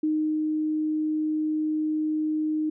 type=tone with ADSR envelope; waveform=sine; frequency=308.9 Hz; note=D#4; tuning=12 cents flat; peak=-21 dBFS; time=0.03-2.7 s; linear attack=6 ms; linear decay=360 ms; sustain=-2 dB; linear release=8 ms; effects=none